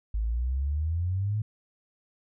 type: exponential sweep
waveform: sine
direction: up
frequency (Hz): 51.8 to 110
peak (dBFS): -25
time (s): 0.14-1.42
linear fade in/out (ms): 5
effects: none